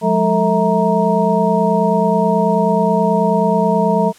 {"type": "tone cluster", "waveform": "sine", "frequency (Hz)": [177.9, 207.2, 447.2, 651, 936], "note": ["F3", "G#3", "A4", "E5", "A#5"], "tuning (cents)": [32, -4, 28, -22, 7], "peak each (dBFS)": -18, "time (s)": [0.01, 4.13], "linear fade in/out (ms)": 50, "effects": ["white hiss -46 dBFS RMS until 4.18 s", "low-pass 10000 Hz 12 dB/octave"]}